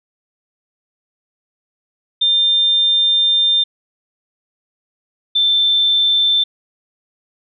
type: tone pair in turn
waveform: sine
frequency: 3600 / 3550 Hz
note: A7 / A7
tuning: +39 / +15 cents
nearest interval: unison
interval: 24 cents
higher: first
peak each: -11 dBFS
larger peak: neither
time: 2.21-3.64 / 5.35-6.44 s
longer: first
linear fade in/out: 10 ms
effects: none